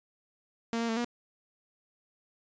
sawtooth tone with pitch steps, 230.3 / 231.9 / 224.9 / 239.5 Hz, A#3 / A#3 / A3 / A#3, -21 / -9 / +38 / +47 cents, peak -25 dBFS, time 0.73-1.046 s, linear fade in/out 0 ms, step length 79 ms, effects resampled to 16000 Hz

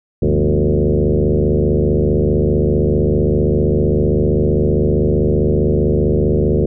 sine tone with frequency modulation, 138.4 Hz, C#3, 2 cents flat, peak -11 dBFS, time 0.22-6.66 s, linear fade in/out 5 ms, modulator 75.4 Hz, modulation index 4.7, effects none

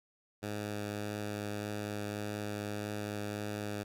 10% pulse tone with vibrato, 104.1 Hz, G#2, 5 cents sharp, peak -28 dBFS, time 0.42-3.84 s, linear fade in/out 20 ms, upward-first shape triangle, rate 1.7 Hz, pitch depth 11 cents each way, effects none

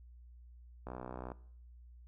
click train, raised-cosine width 1 ms, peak -29 dBFS, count 29, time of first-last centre 0.87-1.318 s, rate 62.5 Hz, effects noise-tail reverb RT60 0.6 s tail -20 dB re dry + added 60 Hz sine -53 dBFS peak until 2.07 s

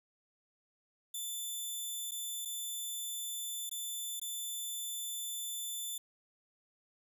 10% pulse tone with dropouts, 3520 Hz, A7, in tune, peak -30 dBFS, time 1.14-5.98 s, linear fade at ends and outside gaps 5 ms, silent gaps 2.111-2.117 / 2.451-2.455 / 3.695-3.713 / 4.198-4.215 s, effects none

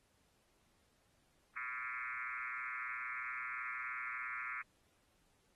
sine tone with frequency modulation, 1760 Hz, A6, in tune, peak -40 dBFS, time 1.56-4.62 s, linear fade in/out 5 ms, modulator 125 Hz, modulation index 4.4, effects pink hiss -75 dBFS RMS until 5.55 s + AAC 32 kbps

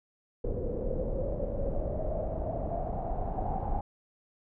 brown noise with low-pass filter sweep, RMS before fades -32 dBFS, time 0.44-3.81 s, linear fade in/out 5 ms, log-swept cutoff 480 to 800 Hz, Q 9.4, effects none

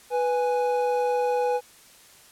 triangle tone pair together, 493.9 / 830.6 Hz, B4 / G#5, 0 / 0 cents, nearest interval major sixth, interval 900 cents, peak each -21 / -24 dBFS, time 0.1-1.61 s, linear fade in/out 50 ms, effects white hiss -52 dBFS RMS until 2.31 s + low-pass 12000 Hz 12 dB/octave

